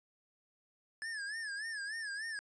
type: tone with vibrato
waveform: square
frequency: 1714 Hz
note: A6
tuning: 46 cents flat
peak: -39 dBFS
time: 1.02-2.39 s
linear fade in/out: 0 ms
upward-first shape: sine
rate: 3.4 Hz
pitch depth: 120 cents each way
effects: resampled to 22050 Hz